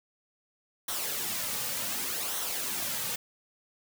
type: noise with flanger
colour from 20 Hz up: white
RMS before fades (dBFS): -33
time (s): 0.88-3.16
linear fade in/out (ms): 5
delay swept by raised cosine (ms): 0.41 to 3.01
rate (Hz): 0.67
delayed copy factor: -0.55
effects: none